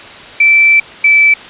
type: tone pair in turn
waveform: sine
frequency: 2329 / 2316 Hz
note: D7 / D7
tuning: -15 / -25 cents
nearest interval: unison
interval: 10 cents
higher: first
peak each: -4 dBFS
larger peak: neither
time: 0.4-0.8 / 1.04-1.34 s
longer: first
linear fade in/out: 5 ms
effects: white hiss -31 dBFS RMS until 1.49 s + resampled to 8000 Hz